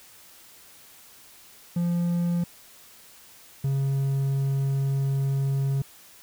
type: tone pair in turn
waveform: triangle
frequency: 173 / 136.84 Hz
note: F3 / C#3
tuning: -16 / -22 cents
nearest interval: major third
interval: 406 cents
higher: first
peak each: -20 dBFS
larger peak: neither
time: 1.76-2.44 / 3.64-5.82 s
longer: second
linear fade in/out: 5 ms
effects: white hiss -51 dBFS RMS until 6.22 s